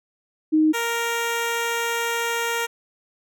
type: tone pair in turn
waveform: sine / 10% pulse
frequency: 311.1 / 466.1 Hz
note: D#4 / A#4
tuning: 0 / 0 cents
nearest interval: perfect fifth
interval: 700 cents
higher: second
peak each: -14 dBFS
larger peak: neither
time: 0.52-0.73 / 0.73-2.67 s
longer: second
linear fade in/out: 20 ms
effects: none